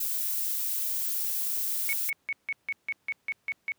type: noise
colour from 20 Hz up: violet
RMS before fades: -30 dBFS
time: 0-2.1 s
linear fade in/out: 5 ms
type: tone bursts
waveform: sine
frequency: 2217 Hz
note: C#7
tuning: in tune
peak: -27 dBFS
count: 10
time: 1.89-3.72 s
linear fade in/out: 0 ms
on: 39 ms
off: 160 ms
effects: pink hiss -71 dBFS RMS until 3.78 s + high-pass 100 Hz 12 dB/octave